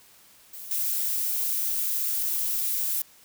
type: noise with level steps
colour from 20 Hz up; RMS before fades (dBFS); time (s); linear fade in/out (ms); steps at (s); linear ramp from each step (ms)
violet; -40 / -27; 0.53-3.02; 5; 0.71; 2
effects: white hiss -55 dBFS RMS until 3.24 s